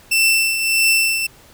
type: tone with tremolo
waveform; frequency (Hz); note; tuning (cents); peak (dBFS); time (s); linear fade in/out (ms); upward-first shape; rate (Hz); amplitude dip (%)
sawtooth; 2676; E7; +25; -8; 0.11-1.27; 10; triangle; 1.6; 60
effects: pink hiss -47 dBFS RMS until 1.53 s